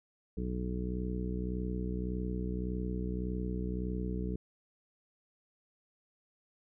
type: harmonic tone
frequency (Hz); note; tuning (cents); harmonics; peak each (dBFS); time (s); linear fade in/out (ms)
61.74; B1; 0; 1 / 2 / 3 / 4 / 5 / 6 / 7; -36 / -44 / -37 / -47 / -43 / -48 / -43; 0.37-4.36; 5
effects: none